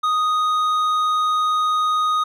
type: tone with hard clipping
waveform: sine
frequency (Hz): 1244.5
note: D#6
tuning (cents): 0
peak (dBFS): -18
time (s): 0.03-2.24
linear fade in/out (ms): 10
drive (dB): 6
effects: none